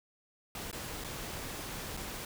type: noise with dropouts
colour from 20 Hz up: pink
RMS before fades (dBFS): -41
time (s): 0.55-2.25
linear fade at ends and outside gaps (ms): 2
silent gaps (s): 0.714-0.728 / 1.04-1.045 / 1.968-1.972
effects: none